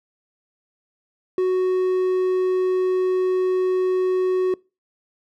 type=tone; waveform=triangle; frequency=370 Hz; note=F#4; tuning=in tune; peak=-15 dBFS; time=1.38-4.54 s; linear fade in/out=2 ms; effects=noise-tail reverb RT60 0.3 s tail -25 dB re dry